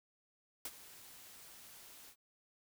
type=noise with ADSR envelope; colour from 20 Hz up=white; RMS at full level=-41 dBFS; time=0.65-2.16 s; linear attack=3 ms; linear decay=48 ms; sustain=-15 dB; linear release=73 ms; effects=none